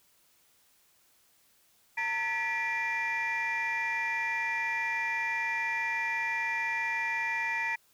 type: tone cluster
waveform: sine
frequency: 911 / 1715 / 1951 / 2376 Hz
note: A#5 / A6 / B6 / D7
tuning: -40 / -45 / -22 / +20 cents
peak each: -34 / -38 / -31 / -32 dBFS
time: 1.97-7.76 s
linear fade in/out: 10 ms
effects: tanh soft clip ceiling -23 dBFS + white hiss -66 dBFS RMS until 7.93 s